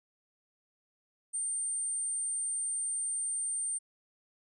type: tone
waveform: sine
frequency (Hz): 8870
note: C#9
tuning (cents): 0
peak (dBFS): -31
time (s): 1.33-3.79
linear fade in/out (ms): 20
effects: none